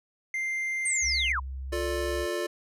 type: tone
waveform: triangle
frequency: 2093 Hz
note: C7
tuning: in tune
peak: -26 dBFS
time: 0.34-1.32 s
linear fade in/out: 2 ms
type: linear sweep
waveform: sine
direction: down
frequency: 8880 to 895 Hz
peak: -26 dBFS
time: 0.85-1.4 s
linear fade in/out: 10 ms
type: tone with pitch glide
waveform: sine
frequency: 69.3 to 66.13 Hz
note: C#2 to C2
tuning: 0 to +19 cents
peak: -33 dBFS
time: 1.01-2.27 s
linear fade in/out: 50 ms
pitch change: -81 cents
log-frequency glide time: 1.21-1.27 s
type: chord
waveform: square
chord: D minor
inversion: first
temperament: just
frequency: 352.4 / 440.5 / 587.3 Hz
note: F4 / A4 / D5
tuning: +16 / +2 / 0 cents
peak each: -32 / -36 / -34 dBFS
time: 1.72-2.47 s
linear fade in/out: 10 ms
effects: resampled to 32000 Hz